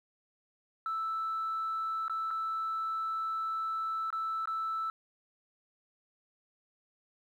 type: tone with dropouts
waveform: sine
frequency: 1318.5 Hz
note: E6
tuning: in tune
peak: -30 dBFS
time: 0.86-4.9 s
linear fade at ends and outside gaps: 1 ms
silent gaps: 2.081-2.097 / 2.306-2.31 / 4.104-4.127 / 4.456-4.474 s
effects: tanh soft clip ceiling -28 dBFS + 11-bit